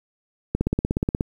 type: click train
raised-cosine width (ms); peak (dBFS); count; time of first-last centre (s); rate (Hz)
3; -8; 12; 0.55-1.209; 16.7
effects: 8-bit